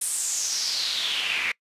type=noise with band-pass filter sweep; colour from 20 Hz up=pink; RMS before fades=-27 dBFS; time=0.01-1.52 s; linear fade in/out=5 ms; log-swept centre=9500 to 2200 Hz; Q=4.7; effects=noise-tail reverb RT60 0.1 s tail -24 dB re dry + resampled to 32000 Hz